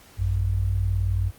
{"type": "tone pair together", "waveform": "sine", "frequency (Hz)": [55.69, 94.7], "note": ["A1", "F#2"], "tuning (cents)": [22, 41], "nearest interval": "major sixth", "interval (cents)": 919, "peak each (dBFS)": [-25, -22], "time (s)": [0.17, 1.32], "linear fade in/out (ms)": 50, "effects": ["pink hiss -51 dBFS RMS until 1.38 s", "Opus 48 kbps"]}